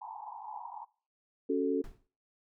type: band-pass noise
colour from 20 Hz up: white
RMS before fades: -44 dBFS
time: 0.01-0.85 s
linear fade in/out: 10 ms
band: 790 to 970 Hz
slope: 96 dB/octave
type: chord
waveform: sine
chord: F# minor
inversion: second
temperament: equal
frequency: 277.2 / 370 / 440 Hz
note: C#4 / F#4 / A4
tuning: 0 / 0 / 0 cents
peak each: -31 / -33 / -31 dBFS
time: 1.49-1.82 s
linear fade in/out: 10 ms
type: noise with exponential decay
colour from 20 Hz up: brown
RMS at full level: -40 dBFS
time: 1.84-2.07 s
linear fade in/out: 1 ms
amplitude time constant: 48 ms
effects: noise-tail reverb RT60 0.4 s tail -22 dB re dry